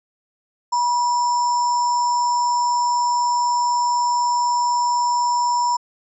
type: tone with sample-and-hold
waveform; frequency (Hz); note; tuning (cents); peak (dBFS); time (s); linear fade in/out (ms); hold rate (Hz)
sine; 972; B5; -28; -16; 0.72-5.77; 10; 6300
effects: resampled to 22050 Hz